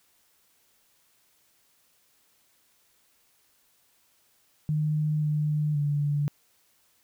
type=tone with pitch steps; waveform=sine; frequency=152.4 / 150.7 / 145.5 Hz; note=D#3 / D3 / D3; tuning=-36 / +45 / -16 cents; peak=-23 dBFS; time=4.69-6.28 s; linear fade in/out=0 ms; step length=530 ms; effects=white hiss -66 dBFS RMS until 7.03 s